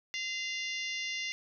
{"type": "harmonic tone with a mistuned harmonic", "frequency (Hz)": 700, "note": "F5", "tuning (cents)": 4, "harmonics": [3, 4, 5, 6, 7, 8, 9], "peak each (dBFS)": [-37, -39, -43, -46, -46, -45, -49], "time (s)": [0.14, 1.32], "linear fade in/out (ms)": 0, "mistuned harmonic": 3, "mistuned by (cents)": -32, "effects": []}